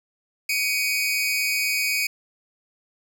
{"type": "tone pair together", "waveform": "sawtooth", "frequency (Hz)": [2261, 2489], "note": ["C#7", "D#7"], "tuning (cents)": [34, 0], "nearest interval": "major second", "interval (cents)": 166, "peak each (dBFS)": -21, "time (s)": [0.49, 2.07], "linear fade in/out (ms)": 5, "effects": []}